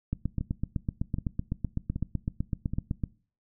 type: two click trains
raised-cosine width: 5 ms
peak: -16 / -19 dBFS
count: 24 / 4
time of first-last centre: 0.13-3.038 / 0.41-2.736 s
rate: 7.91 / 1.29 Hz
effects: noise-tail reverb RT60 0.4 s tail -21 dB re dry